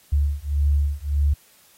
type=beating tone pair; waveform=sine; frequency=71.3 / 73 Hz; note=C#2 / D2; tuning=+49 / -10 cents; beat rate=1.7 Hz; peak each=-21 dBFS; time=0.12-1.34 s; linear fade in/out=10 ms; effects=white hiss -55 dBFS RMS until 1.77 s + AAC 48 kbps